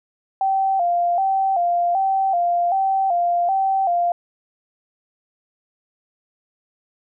sine tone with vibrato, 734 Hz, F#5, 14 cents flat, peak -16 dBFS, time 0.41-4.12 s, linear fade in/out 2 ms, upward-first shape square, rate 1.3 Hz, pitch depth 91 cents each way, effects none

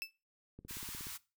30% pulse tone with exponential decay, 2637 Hz, E7, in tune, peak -31 dBFS, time 0.02-0.11 s, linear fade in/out 0 ms, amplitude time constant 19 ms
click train, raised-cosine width 3 ms, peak -37 dBFS, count 9, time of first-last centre 0.59-1.069 s, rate 16.7 Hz
white band-stop noise, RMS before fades -45 dBFS, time 0.68-1.18 s, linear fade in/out 20 ms, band 120 to 840 Hz, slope 96 dB/octave
effects noise-tail reverb RT60 0.3 s tail -20 dB re dry

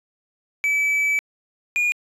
triangle tone pair in turn, 2300 / 2436 Hz, D7 / D#7, -37 / -37 cents, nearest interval minor second, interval 100 cents, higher second, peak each -16 dBFS, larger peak neither, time 0.64-1.19 / 1.76-1.92 s, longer first, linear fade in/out 0 ms, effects resampled to 32000 Hz

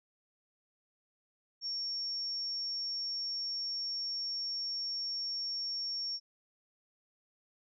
sine tone, 5500 Hz, F8, 27 cents flat, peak -34 dBFS, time 1.61-6.2 s, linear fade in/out 50 ms, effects none

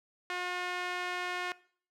sawtooth tone with band-pass filter, 359.1 Hz, F4, 48 cents sharp, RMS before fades -36 dBFS, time 0.3-1.52 s, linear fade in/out 0 ms, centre 1900 Hz, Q 1.1, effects noise-tail reverb RT60 0.5 s tail -20 dB re dry

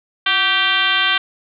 sine tone with frequency modulation, 2355 Hz, D7, 4 cents sharp, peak -13 dBFS, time 0.26-1.18 s, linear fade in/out 5 ms, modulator 402 Hz, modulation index 3.1, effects none

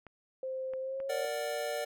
clicks, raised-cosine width 0.5 ms, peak -34 dBFS, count 3, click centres 0.067 / 0.736 / 1.002 s
sine tone with pitch glide, 523 to 546.2 Hz, C5 to C#5, -1 to -26 cents, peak -34 dBFS, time 0.43-1.25 s, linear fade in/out 2 ms, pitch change +75 cents, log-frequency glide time 0.8-1.09 s
square chord, Bb augmented, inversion none, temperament equal, 466.2 / 587.3 / 740 Hz, Bb4 / D5 / F#5, 0 / 0 / 0 cents, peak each -39 / -36 / -41 dBFS, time 1.09-1.85 s, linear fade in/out 10 ms
effects none

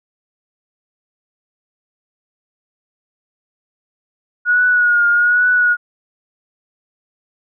sine tone with vibrato, 1448 Hz, F#6, 38 cents flat, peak -10 dBFS, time 4.45-5.77 s, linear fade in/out 50 ms, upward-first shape triangle, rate 1.2 Hz, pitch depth 46 cents each way, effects none

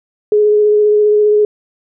sine tone with vibrato, 420.3 Hz, G#4, 21 cents sharp, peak -7 dBFS, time 0.32-1.45 s, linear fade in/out 2 ms, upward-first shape sine, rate 15 Hz, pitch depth 14 cents each way, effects none

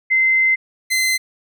sine / sawtooth tone pair in turn, 2069 / 2060 Hz, C7 / C7, -20 / -28 cents, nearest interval unison, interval 8 cents, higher first, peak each -12 dBFS, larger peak neither, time 0.1-0.56 / 0.9-1.18 s, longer first, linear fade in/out 20 ms, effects none

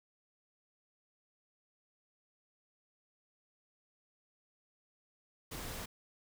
pink noise, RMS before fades -43 dBFS, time 5.51-5.86 s, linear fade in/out 10 ms, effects none

